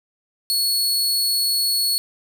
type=tone; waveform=sawtooth; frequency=4378 Hz; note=C#8; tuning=22 cents flat; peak=-15 dBFS; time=0.5-1.98 s; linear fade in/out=0 ms; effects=none